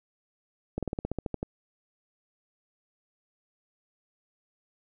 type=slowing click train; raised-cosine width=2 ms; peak=-17 dBFS; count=11; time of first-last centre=0.78-1.429 s; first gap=47 ms; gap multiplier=1.07; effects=none